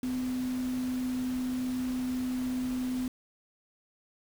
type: tone in noise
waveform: sine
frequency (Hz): 253.5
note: B3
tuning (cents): +45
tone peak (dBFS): -29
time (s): 0.03-3.08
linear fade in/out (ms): 2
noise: pink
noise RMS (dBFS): -45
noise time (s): 0.03-3.08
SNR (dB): +13
effects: none